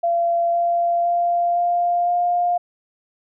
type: tone with pitch steps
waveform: sine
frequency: 684 / 689.2 / 694.3 / 699.6 / 704.9 Hz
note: F5 / F5 / F5 / F5 / F5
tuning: -36 / -23 / -10 / +3 / +16 cents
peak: -16 dBFS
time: 0.03-2.58 s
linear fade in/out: 10 ms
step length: 510 ms
effects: none